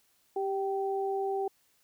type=tone pair together; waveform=sine; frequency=392 / 775.2 Hz; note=G4 / G5; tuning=0 / -20 cents; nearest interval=octave; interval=1180 cents; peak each=-30 / -33 dBFS; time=0.36-1.48 s; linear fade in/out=5 ms; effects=white hiss -69 dBFS RMS until 1.83 s